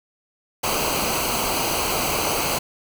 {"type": "noise with comb filter", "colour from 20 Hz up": "pink", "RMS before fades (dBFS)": -23, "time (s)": [0.63, 2.59], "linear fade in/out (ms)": 10, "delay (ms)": 0.56, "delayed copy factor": -0.7, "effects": []}